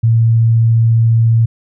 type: tone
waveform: sine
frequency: 114.3 Hz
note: A#2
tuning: 34 cents flat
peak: -7 dBFS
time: 0.03-1.46 s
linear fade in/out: 10 ms
effects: none